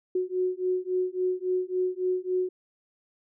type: beating tone pair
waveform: sine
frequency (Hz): 365.5 / 369.1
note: F#4 / F#4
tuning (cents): -21 / -4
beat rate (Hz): 3.6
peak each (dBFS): -28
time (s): 0.15-2.49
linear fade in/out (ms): 5
effects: none